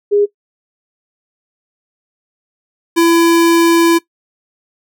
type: tone pair in turn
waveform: sine / square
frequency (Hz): 409.8 / 335.6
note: G#4 / E4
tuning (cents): -23 / +31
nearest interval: minor third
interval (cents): 346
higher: first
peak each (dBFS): -8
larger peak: neither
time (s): 0.11-0.26 / 2.96-3.99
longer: second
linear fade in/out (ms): 20
effects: noise-tail reverb RT60 0.1 s tail -19 dB re dry